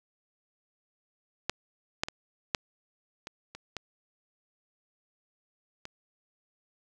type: clicks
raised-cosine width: 0.2 ms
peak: -10 / -9 / -19 / -8 / -22 / -25 / -18 / -23 dBFS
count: 8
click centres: 1.496 / 2.035 / 2.085 / 2.548 / 3.271 / 3.55 / 3.767 / 5.854 s
effects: none